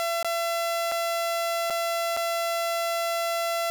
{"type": "tone with dropouts", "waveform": "sawtooth", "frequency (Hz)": 675, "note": "E5", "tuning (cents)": 41, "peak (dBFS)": -21, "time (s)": [0, 3.7], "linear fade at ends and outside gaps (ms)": 0, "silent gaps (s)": [[0.228, 0.246], [0.916, 0.92], [1.7, 1.705], [2.166, 2.172]], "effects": []}